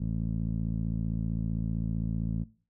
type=tone with low-pass filter; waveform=15% pulse; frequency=55.5 Hz; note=A1; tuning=16 cents sharp; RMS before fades=-31 dBFS; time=0-2.44 s; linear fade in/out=10 ms; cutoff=210 Hz; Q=1.6; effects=noise-tail reverb RT60 0.4 s tail -20 dB re dry